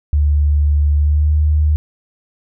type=tone with pitch glide; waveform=sine; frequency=73.42 to 75.83 Hz; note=D2 to D#2; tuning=0 to -44 cents; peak=-10 dBFS; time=0.13-1.76 s; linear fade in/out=0 ms; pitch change=+56 cents; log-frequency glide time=0.96-1.33 s; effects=none